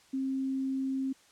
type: tone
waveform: sine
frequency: 266.5 Hz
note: C4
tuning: 32 cents sharp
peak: -29 dBFS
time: 0.13-1.13 s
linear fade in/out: 10 ms
effects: white hiss -61 dBFS RMS until 1.31 s + low-pass 8000 Hz 12 dB/octave